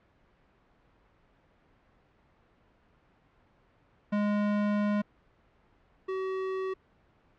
square tone pair in turn, 206.9 / 379 Hz, G#3 / F#4, -6 / +42 cents, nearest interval minor seventh, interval 1048 cents, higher second, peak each -26 / -31 dBFS, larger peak first, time 4.12-5.02 / 6.08-6.74 s, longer first, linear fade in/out 10 ms, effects pink hiss -65 dBFS RMS until 7.38 s + low-pass 2000 Hz 12 dB/octave

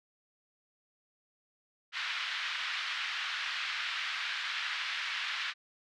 pink band-pass noise, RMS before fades -36 dBFS, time 1.92-5.54 s, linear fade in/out 50 ms, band 1400 to 4000 Hz, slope 24 dB/octave, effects none

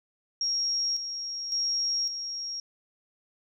sine tone with tremolo, 5588 Hz, F8, in tune, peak -25 dBFS, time 0.41-2.6 s, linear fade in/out 2 ms, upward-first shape square, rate 0.9 Hz, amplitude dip 55%, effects none

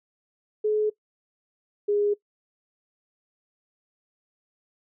sine tone pair in turn, 426.1 / 411.8 Hz, G#4 / G#4, +44 / -15 cents, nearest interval minor second, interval 59 cents, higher first, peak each -20 dBFS, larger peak neither, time 0.64-0.9 / 1.88-2.14 s, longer neither, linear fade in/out 10 ms, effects noise-tail reverb RT60 0.1 s tail -20 dB re dry

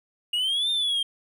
triangle exponential two-way sweep, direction up then down, 2839 to 3640 to 3179 Hz, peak -21 dBFS, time 0.33-1.03 s, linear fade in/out 5 ms, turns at 0.7 s, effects none

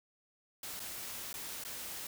white noise with dropouts, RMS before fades -43 dBFS, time 0.63-2.07 s, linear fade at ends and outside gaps 2 ms, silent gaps 0.795-0.801 / 1.329-1.34 / 1.638-1.649 s, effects none

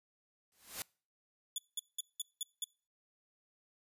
white noise with exponential growth, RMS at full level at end -37 dBFS, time 0.52-0.82 s, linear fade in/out 1 ms, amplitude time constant 65 ms
15% pulse tone bursts, 3445 Hz, A7, 37 cents flat, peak -28 dBFS, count 6, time 1.56-2.642 s, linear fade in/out 2 ms, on 22 ms, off 190 ms
effects noise-tail reverb RT60 0.4 s tail -25 dB re dry + resampled to 32000 Hz

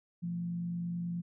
sine tone with frequency modulation, 173.1 Hz, F3, 15 cents flat, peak -33 dBFS, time 0.22-1.22 s, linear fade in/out 20 ms, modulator 49.7 Hz, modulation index 0.31, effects none

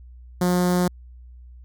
sawtooth tone with notch filter, 179 Hz, F3, 43 cents sharp, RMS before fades -20 dBFS, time 0.41-0.88 s, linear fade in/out 5 ms, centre 2600 Hz, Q 0.91, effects added 61 Hz sine -41 dBFS peak until 1.64 s

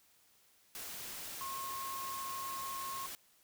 sine tone in noise, 1079 Hz, C#6, 47 cents flat, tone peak -40 dBFS, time 1.41-3.06 s, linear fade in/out 0 ms, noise white, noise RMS -45 dBFS, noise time 0.75-3.15 s, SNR +2 dB, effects white hiss -68 dBFS RMS until 3.43 s

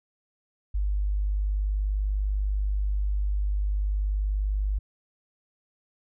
sine tone, 50.2 Hz, G1, 42 cents sharp, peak -23 dBFS, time 0.74-4.79 s, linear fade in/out 10 ms, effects none

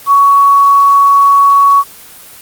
sine tone with quantisation, 1120 Hz, C#6, 18 cents sharp, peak -3 dBFS, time 0.06-1.84 s, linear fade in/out 50 ms, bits 5, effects white hiss -34 dBFS RMS until 2.41 s + Opus 24 kbps

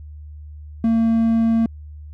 triangle tone, 227.2 Hz, A#3, 44 cents flat, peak -12 dBFS, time 0.84-1.66 s, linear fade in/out 2 ms, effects added 75 Hz sine -34 dBFS peak until 2.13 s

